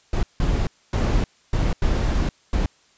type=noise bursts at uneven times; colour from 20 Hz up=brown; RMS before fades=-20 dBFS; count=6; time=0.13-0.23 / 0.4-0.67 / 0.93-1.24 / 1.53-1.73 / 1.82-2.29 / 2.53-2.66 s; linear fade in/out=2 ms; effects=white hiss -58 dBFS RMS until 2.97 s + resampled to 16000 Hz